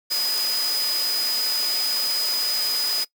sine tone in noise, 4978 Hz, D#8, in tune, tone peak -21 dBFS, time 0.1-3.05 s, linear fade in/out 20 ms, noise white, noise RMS -29 dBFS, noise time 0.1-3.05 s, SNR +5 dB, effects noise-tail reverb RT60 0.1 s tail -22 dB re dry + high-pass 300 Hz 12 dB/octave

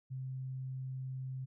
sine tone, 130.81 Hz, C3, in tune, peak -38 dBFS, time 0.1-1.46 s, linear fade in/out 20 ms, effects none

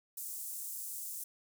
pink high-pass noise, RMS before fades -42 dBFS, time 0.17-1.24 s, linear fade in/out 5 ms, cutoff 7800 Hz, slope 24 dB/octave, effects none

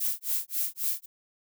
violet noise with tremolo, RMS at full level -27 dBFS, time 0-1.06 s, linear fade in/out 10 ms, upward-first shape sine, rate 3.7 Hz, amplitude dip 100%, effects none

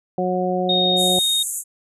harmonic tone, 182.4 Hz, F#3, 24 cents flat, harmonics 1 / 2 / 3 / 4, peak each -24 / -24 / -24 / -24 dBFS, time 0.18-1.19 s, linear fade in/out 2 ms
sine tone, 3716 Hz, A#7, 6 cents flat, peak -17 dBFS, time 0.69-1.43 s, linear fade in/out 5 ms
pink band-pass noise, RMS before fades -27 dBFS, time 0.96-1.64 s, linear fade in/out 50 ms, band 6800 to 12000 Hz, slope 96 dB/octave
effects none

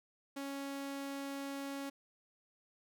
sawtooth tone, 277.2 Hz, C#4, in tune, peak -36 dBFS, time 0.36-1.9 s, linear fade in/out 10 ms, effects none

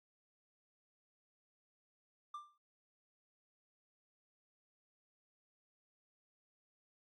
triangle tone with exponential decay, 1186 Hz, D6, 17 cents sharp, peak -39 dBFS, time 2.34-2.58 s, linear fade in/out 5 ms, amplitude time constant 52 ms, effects AAC 32 kbps

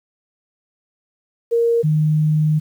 sine tone pair in turn, 466.2 / 153.79 Hz, A#4 / D#3, 0 / -20 cents, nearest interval octave + perfect fifth, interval 1920 cents, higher first, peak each -13 dBFS, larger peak neither, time 1.51-1.83 / 1.83-2.6 s, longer second, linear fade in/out 20 ms, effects 8-bit

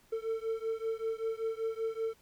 triangle beating tone pair, 446.2 / 451.4 Hz, A4 / A4, +24 / +44 cents, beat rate 5.2 Hz, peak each -33 / -34 dBFS, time 0.12-2.14 s, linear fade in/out 10 ms, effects pink hiss -65 dBFS RMS until 2.21 s

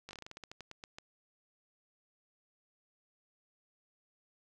slowing click train, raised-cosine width 0.2 ms, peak -29 dBFS, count 15, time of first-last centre 0.09-0.985 s, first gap 19 ms, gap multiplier 1.17, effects none

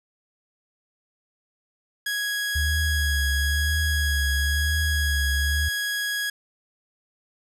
sawtooth tone, 1661.2 Hz, G#6, in tune, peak -21 dBFS, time 2.06-6.3 s, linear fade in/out 5 ms
sine tone with vibrato, 73.1 Hz, D2, 7 cents flat, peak -22 dBFS, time 2.55-5.69 s, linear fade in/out 10 ms, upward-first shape triangle, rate 1 Hz, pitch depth 120 cents each way
effects resampled to 32000 Hz + 8-bit

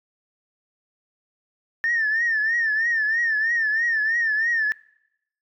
sine tone with vibrato, 1800 Hz, A6, 39 cents sharp, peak -18 dBFS, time 1.84-4.72 s, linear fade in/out 0 ms, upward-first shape triangle, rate 3.1 Hz, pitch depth 110 cents each way, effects noise-tail reverb RT60 0.8 s tail -24 dB re dry + tanh soft clip ceiling -15 dBFS

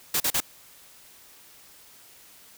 white noise bursts, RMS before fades -24 dBFS, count 3, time 0.14-0.404 s, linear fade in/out 5 ms, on 62 ms, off 39 ms, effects white hiss -52 dBFS RMS until 2.57 s

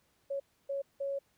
sine tone bursts at uneven times, 554.4 Hz, C#5, in tune, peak -32 dBFS, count 3, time 0.3-0.4 / 0.69-0.82 / 1-1.19 s, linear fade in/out 10 ms, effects pink hiss -72 dBFS RMS until 1.37 s + high-pass 60 Hz 12 dB/octave

